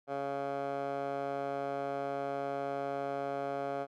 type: tone with band-pass filter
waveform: 15% pulse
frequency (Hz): 139.4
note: C#3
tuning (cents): +10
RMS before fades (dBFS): -36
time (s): 0.07-3.87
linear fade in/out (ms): 50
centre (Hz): 750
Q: 2.8
effects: none